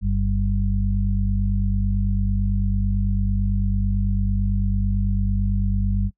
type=harmonic tone; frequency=49 Hz; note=G1; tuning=in tune; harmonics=1 / 2 / 4; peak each=-20 / -23 / -26 dBFS; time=0.01-6.11 s; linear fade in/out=50 ms; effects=noise-tail reverb RT60 0.1 s tail -25 dB re dry